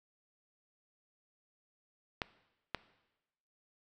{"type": "clicks", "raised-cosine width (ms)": 0.3, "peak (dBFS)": -17, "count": 2, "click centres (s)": [2.218, 2.747], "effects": ["noise-tail reverb RT60 1.0 s tail -18 dB re dry"]}